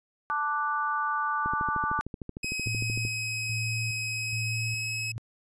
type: chord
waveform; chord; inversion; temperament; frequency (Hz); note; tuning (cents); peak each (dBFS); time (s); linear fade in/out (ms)
sine; D major; second; equal; 880 / 1174.7 / 1480; A5 / D6 / F#6; 0 / 0 / 0; -32 / -28 / -32; 0.3-2.01; 0
type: click train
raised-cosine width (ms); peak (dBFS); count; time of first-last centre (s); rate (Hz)
3; -23; 22; 1.46-3.051; 13.2
type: tone with pitch glide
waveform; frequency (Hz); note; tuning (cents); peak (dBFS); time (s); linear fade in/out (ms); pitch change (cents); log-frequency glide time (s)
sawtooth; 2539 to 2564; D#7 to E7; +34 to -49; -27; 2.43-5.12; 5; +17; 4.13-4.92
type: tone with tremolo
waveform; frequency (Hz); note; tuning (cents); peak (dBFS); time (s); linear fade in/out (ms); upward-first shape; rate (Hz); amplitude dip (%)
sine; 112.8; A2; +44; -30; 2.66-5.18; 0; square; 1.2; 55
effects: resampled to 22050 Hz